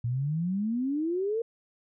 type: exponential sweep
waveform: sine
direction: up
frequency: 115 to 470 Hz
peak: -26 dBFS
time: 0.04-1.42 s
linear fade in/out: 5 ms
effects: none